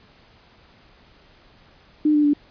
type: tone with pitch steps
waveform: sine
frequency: 302.6 / 296.9 / 291.3 Hz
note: D#4 / D4 / D4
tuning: -48 / +19 / -14 cents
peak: -14 dBFS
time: 2.05-2.335 s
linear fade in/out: 5 ms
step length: 95 ms
effects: pink hiss -53 dBFS RMS until 2.5 s + resampled to 11025 Hz